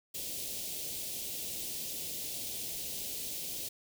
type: band-stop noise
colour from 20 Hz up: white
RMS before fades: -39 dBFS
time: 0.14-3.69 s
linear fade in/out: 10 ms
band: 620 to 2700 Hz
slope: 24 dB/octave
effects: none